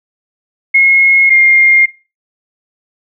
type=tone pair in turn; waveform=sine; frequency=2163 / 2121 Hz; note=C#7 / C7; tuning=-43 / +23 cents; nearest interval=unison; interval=34 cents; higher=first; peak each=-4 dBFS; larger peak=neither; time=0.74-1.3 / 1.3-1.86 s; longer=neither; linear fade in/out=10 ms; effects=noise-tail reverb RT60 0.3 s tail -18 dB re dry